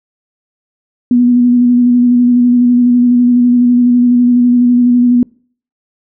sine tone with vibrato, 244.2 Hz, B3, 19 cents flat, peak -5 dBFS, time 1.11-5.23 s, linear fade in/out 2 ms, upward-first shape square, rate 12 Hz, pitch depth 17 cents each way, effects noise-tail reverb RT60 0.5 s tail -26 dB re dry

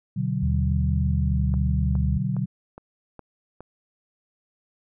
sine chord, B minor, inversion none, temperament equal with one note detuned, 123.47 / 146.83 / 188.01 Hz, B2 / D3 / F#3, 0 / 0 / +28 cents, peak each -27 dBFS, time 0.16-2.46 s, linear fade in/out 10 ms
sine tone with pitch glide, 77.3 to 72.54 Hz, D#2 to D2, -11 to -21 cents, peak -22 dBFS, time 0.42-2.18 s, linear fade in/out 10 ms, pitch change -110 cents, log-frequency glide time 1.18-1.34 s
click train, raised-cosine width 1 ms, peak -26 dBFS, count 6, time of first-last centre 1.54-3.606 s, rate 2.42 Hz
effects none

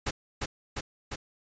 pink noise with echo, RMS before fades -30 dBFS, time 0.06-0.11 s, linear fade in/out 10 ms, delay 350 ms, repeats 3, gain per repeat -2 dB, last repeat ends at 1.16 s, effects resampled to 16000 Hz

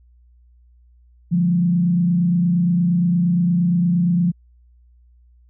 sine tone with frequency modulation, 174.61 Hz, F3, in tune, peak -14 dBFS, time 1.31-4.32 s, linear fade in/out 20 ms, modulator 28.6 Hz, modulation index 0.53, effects added 60 Hz sine -49 dBFS peak until 5.49 s

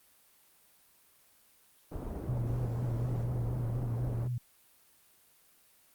pink low-pass noise, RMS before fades -39 dBFS, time 1.91-4.28 s, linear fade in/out 10 ms, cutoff 610 Hz, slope 12 dB/octave
sine tone with vibrato, 120 Hz, B2, 49 cents flat, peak -31 dBFS, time 2.28-4.38 s, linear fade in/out 5 ms, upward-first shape sine, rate 4.1 Hz, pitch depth 66 cents each way
effects white hiss -64 dBFS RMS until 5.94 s + Opus 32 kbps

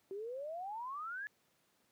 sine exponential sweep, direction up, 378.2 to 1730 Hz, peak -40 dBFS, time 0.11-1.27 s, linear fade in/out 0 ms, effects pink hiss -74 dBFS RMS until 1.91 s + high-pass 150 Hz 12 dB/octave

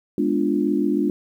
sine chord, G# diminished seventh, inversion none, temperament equal, 207.7 / 246.9 / 293.7 / 349.2 Hz, G#3 / B3 / D4 / F4, 0 / 0 / 0 / 0 cents, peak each -24 / -26 / -21 / -24 dBFS, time 0.18-1.1 s, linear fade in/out 2 ms, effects 9-bit

